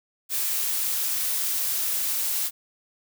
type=noise; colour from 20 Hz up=blue; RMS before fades=-26 dBFS; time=0.29-2.51 s; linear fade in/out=50 ms; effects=none